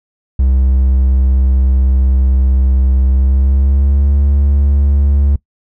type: tone with pitch glide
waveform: triangle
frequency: 65.41 to 70.51 Hz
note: C2 to C#2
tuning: 0 to +30 cents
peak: -6 dBFS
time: 0.39-5.36 s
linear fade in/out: 5 ms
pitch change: +130 cents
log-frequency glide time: 3.07-4.13 s
effects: noise-tail reverb RT60 0.1 s tail -21 dB re dry